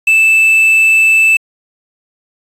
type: tone with quantisation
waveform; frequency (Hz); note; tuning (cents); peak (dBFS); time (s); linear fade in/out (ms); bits
triangle; 2637; E7; 0; -4; 0.07-1.37; 5; 5
effects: resampled to 32000 Hz